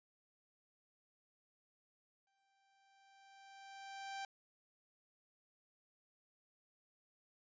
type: tone with exponential growth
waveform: sawtooth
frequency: 784 Hz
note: G5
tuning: in tune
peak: -38 dBFS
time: 2.27-4.25 s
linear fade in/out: 2 ms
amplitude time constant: 430 ms
effects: resampled to 16000 Hz